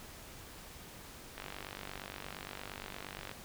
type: click train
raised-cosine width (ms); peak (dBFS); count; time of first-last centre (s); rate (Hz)
0.3; -26; 95; 1.38-3.314; 48.6
effects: pink hiss -51 dBFS RMS until 3.44 s